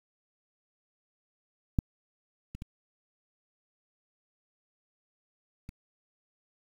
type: clicks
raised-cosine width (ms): 5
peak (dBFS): -12 / -28 / -27 / -30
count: 4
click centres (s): 1.788 / 2.55 / 2.621 / 5.691
effects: 8-bit